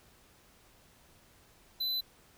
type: tone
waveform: square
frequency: 4015 Hz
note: B7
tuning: 28 cents sharp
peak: -31 dBFS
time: 1.8-2.01 s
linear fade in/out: 10 ms
effects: pink hiss -62 dBFS RMS until 2.37 s